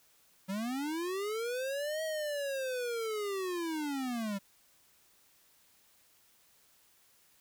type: linear two-way sweep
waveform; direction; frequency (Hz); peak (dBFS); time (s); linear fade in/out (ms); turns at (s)
square; up then down; 185 to 640 to 192.5; -34; 0.48-4.39; 20; 2.03
effects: white hiss -66 dBFS RMS until 7.4 s